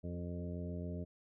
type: harmonic tone with a mistuned harmonic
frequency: 87.31 Hz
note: F2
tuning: in tune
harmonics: 1 / 2 / 3 / 4 / 5 / 6 / 7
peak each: -42 / -43 / -48 / -52 / -51 / -58 / -51 dBFS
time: 0.03-1.05 s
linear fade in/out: 20 ms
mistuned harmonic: 4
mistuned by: +19 cents
effects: none